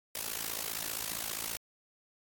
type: noise with amplitude modulation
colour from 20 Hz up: white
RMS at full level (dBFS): -33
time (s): 0.15-1.57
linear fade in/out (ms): 2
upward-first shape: sine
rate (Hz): 55.1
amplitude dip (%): 95
effects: AAC 64 kbps